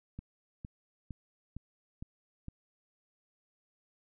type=click train; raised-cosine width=5 ms; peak=-29 dBFS; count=6; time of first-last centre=0.19-2.484 s; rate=2.18 Hz; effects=none